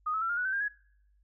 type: tone with pitch steps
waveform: sine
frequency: 1241 / 1295.2 / 1351.8 / 1410.8 / 1472.4 / 1536.7 / 1603.8 / 1673.8 Hz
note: D#6 / E6 / E6 / F6 / F#6 / G6 / G6 / G#6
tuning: -5 / -31 / +43 / +17 / -9 / -35 / +39 / +13 cents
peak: -28 dBFS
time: 0.06-0.684 s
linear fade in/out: 10 ms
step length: 78 ms
effects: noise-tail reverb RT60 0.7 s tail -24 dB re dry + added 50 Hz sine -63 dBFS peak until 1.23 s